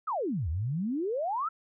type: exponential two-way sweep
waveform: sine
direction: down then up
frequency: 1368 to 73.5 to 1368 Hz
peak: -28 dBFS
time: 0.07-1.49 s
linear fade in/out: 10 ms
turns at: 0.49 s
effects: none